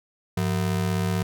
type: ring-modulated tone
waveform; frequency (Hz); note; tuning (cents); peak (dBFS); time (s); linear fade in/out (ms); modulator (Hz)
square; 139.7; C#3; +14; -20; 0.37-1.23; 5; 38
effects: none